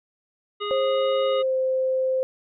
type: harmonic tone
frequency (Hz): 413.1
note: G#4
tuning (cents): -9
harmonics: 1 / 3 / 5 / 7 / 9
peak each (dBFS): -29 / -30 / -40 / -35 / -37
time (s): 0.6-1.43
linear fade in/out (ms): 20
type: tone with pitch glide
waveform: sine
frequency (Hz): 532 to 521.1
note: C5 to C5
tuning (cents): +29 to -7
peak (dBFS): -20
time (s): 0.71-2.23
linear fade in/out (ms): 0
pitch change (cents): -36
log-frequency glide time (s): 1.25-1.56
effects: none